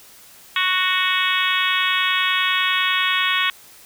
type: harmonic tone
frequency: 370 Hz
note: F#4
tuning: in tune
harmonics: 3 / 4 / 5 / 6 / 7 / 8 / 9 / 10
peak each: -24 / -26 / -24 / -25 / -25 / -28 / -24 / -29 dBFS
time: 0.56-3.5 s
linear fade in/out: 2 ms
effects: white hiss -46 dBFS RMS until 3.85 s